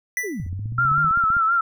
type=tone with exponential decay; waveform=square; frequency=1978 Hz; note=B6; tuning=2 cents sharp; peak=-20 dBFS; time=0.17-0.49 s; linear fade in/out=1 ms; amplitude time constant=68 ms
type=linear two-way sweep; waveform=sine; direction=down then up; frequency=460 to 81.8 to 162.7 Hz; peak=-26 dBFS; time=0.23-1.1 s; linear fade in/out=20 ms; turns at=0.45 s
type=click train; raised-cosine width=5 ms; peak=-23 dBFS; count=16; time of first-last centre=0.4-1.368 s; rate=15.5 Hz
type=tone with vibrato; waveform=sine; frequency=1348 Hz; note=E6; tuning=38 cents sharp; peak=-16 dBFS; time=0.78-1.61 s; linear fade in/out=5 ms; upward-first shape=sine; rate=5.6 Hz; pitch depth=67 cents each way
effects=none